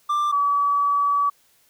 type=tone pair in turn; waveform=triangle / sine; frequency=1182 / 1143.7 Hz; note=D6 / D6; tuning=+11 / -46 cents; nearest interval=minor second; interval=57 cents; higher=first; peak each=-17 dBFS; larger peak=neither; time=0.09-0.32 / 0.32-1.3 s; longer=second; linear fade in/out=10 ms; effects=white hiss -60 dBFS RMS until 1.69 s